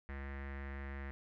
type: tone with low-pass filter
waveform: square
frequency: 69 Hz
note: C#2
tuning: 7 cents flat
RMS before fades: -44 dBFS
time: 0.09-1.11 s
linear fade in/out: 0 ms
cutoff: 1900 Hz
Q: 5
effects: none